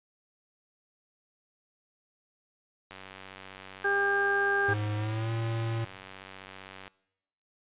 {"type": "click train", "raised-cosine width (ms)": 0.3, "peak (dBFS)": -28, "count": 380, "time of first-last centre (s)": [2.91, 6.879], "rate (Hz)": 95.5}
{"type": "harmonic tone", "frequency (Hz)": 400, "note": "G4", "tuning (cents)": 35, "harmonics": [1, 2, 3, 4], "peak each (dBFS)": [-30, -33, -37, -26], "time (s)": [3.84, 4.74], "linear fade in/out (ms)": 10}
{"type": "tone with pitch glide", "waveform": "square", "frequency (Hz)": [105.2, 114.06], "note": ["G#2", "A#2"], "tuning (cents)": [23, -37], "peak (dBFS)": -30, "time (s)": [4.68, 5.85], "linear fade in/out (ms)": 10, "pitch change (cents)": 140, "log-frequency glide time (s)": [4.96, 5.31]}
{"effects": ["noise-tail reverb RT60 0.9 s tail -23 dB re dry", "resampled to 8000 Hz"]}